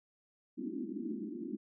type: band-pass noise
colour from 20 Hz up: pink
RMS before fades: -40 dBFS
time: 0.57-1.57 s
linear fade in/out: 20 ms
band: 200 to 360 Hz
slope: 96 dB/octave
effects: none